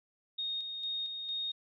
sine tone with tremolo, 3712 Hz, A#7, 8 cents flat, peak -33 dBFS, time 0.38-1.52 s, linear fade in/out 10 ms, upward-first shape square, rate 2.2 Hz, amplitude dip 40%, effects none

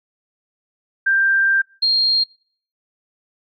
sine tone pair in turn, 1581 / 4221 Hz, G6 / C8, +14 / +14 cents, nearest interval octave + perfect fourth, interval 1700 cents, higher second, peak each -13 dBFS, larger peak neither, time 1.06-1.62 / 1.82-2.24 s, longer first, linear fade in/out 10 ms, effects noise-tail reverb RT60 0.5 s tail -25 dB re dry

